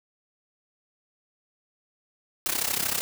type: noise with amplitude modulation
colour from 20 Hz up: white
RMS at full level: -24 dBFS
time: 2.46-3.01 s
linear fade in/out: 0 ms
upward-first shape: sine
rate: 32.9 Hz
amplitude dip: 80%
effects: none